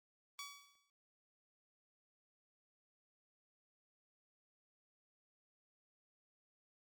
10% pulse tone with exponential decay, 1137 Hz, C#6, 44 cents sharp, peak -35 dBFS, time 0.39-0.9 s, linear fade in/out 1 ms, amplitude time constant 110 ms, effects noise-tail reverb RT60 0.4 s tail -25 dB re dry + Opus 32 kbps

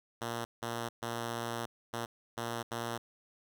5% pulse tone bursts at uneven times, 117.1 Hz, A#2, 8 cents sharp, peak -24 dBFS, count 6, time 0.21-0.45 / 0.62-0.89 / 1.02-1.66 / 1.93-2.06 / 2.37-2.63 / 2.71-2.98 s, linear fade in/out 10 ms, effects none

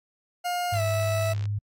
40% pulse tone with pitch glide, 710 to 654.8 Hz, F5 to E5, +28 to -12 cents, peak -25 dBFS, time 0.44-1.34 s, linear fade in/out 20 ms, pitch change -140 cents, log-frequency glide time 0.73-0.81 s
sine tone, 103 Hz, G#2, 14 cents flat, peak -25 dBFS, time 0.72-1.59 s, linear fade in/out 10 ms
click train, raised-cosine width 0.2 ms, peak -26 dBFS, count 48, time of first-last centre 0.74-1.455 s, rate 65.7 Hz
effects AAC 64 kbps

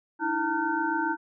sine tone cluster, 299 / 326.3 / 900 / 1418 / 1525 Hz, D4 / E4 / A5 / F6 / G6, +31 / -18 / +39 / +26 / -48 cents, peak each -35 / -30 / -28 / -36 / -31 dBFS, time 0.19-1.17 s, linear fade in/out 50 ms, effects none

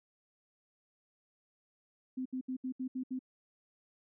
sine tone bursts, 257.7 Hz, C4, 26 cents flat, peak -34 dBFS, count 7, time 2.17-3.192 s, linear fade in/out 10 ms, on 86 ms, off 70 ms, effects none

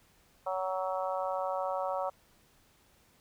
harmonic tone, 187.3 Hz, F#3, 21 cents sharp, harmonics 3 / 4 / 5 / 6 / 7, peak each -34 / -36 / -38 / -40 / -41 dBFS, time 0.46-2.1 s, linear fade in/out 10 ms, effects pink hiss -65 dBFS RMS until 3.2 s

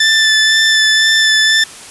20% pulse tone with vibrato, 1760 Hz, A6, in tune, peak -3 dBFS, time 0-1.64 s, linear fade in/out 5 ms, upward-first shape sine, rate 2 Hz, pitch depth 13 cents each way, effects white hiss -33 dBFS RMS until 1.9 s + resampled to 24000 Hz

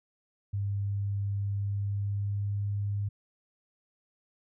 sine tone with pitch glide, 100.3 to 101.52 Hz, G2 to G#2, +40 to -39 cents, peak -28 dBFS, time 0.53-3.09 s, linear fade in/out 10 ms, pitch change +21 cents, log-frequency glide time 1.52-2.66 s, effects none

